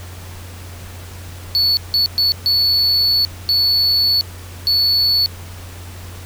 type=tone bursts at uneven times; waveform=triangle; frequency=4435 Hz; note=C#8; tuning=in tune; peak=-11 dBFS; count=6; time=1.55-1.77 / 1.94-2.06 / 2.18-2.32 / 2.46-3.25 / 3.49-4.21 / 4.67-5.26 s; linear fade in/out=0 ms; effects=added 89 Hz sine -32 dBFS peak until 6.25 s + pink hiss -38 dBFS RMS until 6.25 s